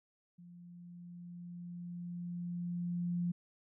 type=tone with level ramp; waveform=sine; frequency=174.61 Hz; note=F3; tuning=in tune; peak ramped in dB=-52 to -31 dBFS; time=0.38-3.32 s; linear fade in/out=10 ms; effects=none